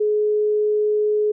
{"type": "tone", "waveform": "sine", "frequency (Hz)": 422.3, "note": "G#4", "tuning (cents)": 29, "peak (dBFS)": -16, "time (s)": [0, 1.32], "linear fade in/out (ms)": 10, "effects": []}